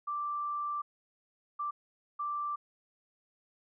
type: tone bursts at uneven times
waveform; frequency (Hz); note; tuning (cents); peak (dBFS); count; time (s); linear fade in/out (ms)
sine; 1174.7; D6; 0; -32; 3; 0.07-0.82 / 1.59-1.71 / 2.19-2.56; 10
effects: none